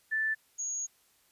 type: tone pair in turn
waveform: sine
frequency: 1760 / 6645 Hz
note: A6 / G#8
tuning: 0 / 0 cents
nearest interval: octave + major seventh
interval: 2300 cents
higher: second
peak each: -27 / -32 dBFS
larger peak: first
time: 0.11-0.35 / 0.58-0.87 s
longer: second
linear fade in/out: 20 ms
effects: white hiss -67 dBFS RMS until 1.31 s + resampled to 32000 Hz